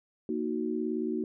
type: chord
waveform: sine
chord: D# minor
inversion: second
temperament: equal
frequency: 233.1 / 311.1 / 370 Hz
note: A#3 / D#4 / F#4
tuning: 0 / 0 / 0 cents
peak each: -33 dBFS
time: 0.29-1.24 s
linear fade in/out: 2 ms
effects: none